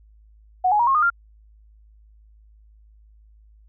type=tone with pitch steps; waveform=sine; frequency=737 / 836.9 / 950.3 / 1079 / 1225.2 / 1391.3 Hz; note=F#5 / G#5 / A#5 / C#6 / D#6 / F6; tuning=-7 / +13 / +33 / -47 / -27 / -7 cents; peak=-15 dBFS; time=0.64-1.102 s; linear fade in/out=10 ms; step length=77 ms; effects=added 53 Hz sine -49 dBFS peak until 3.68 s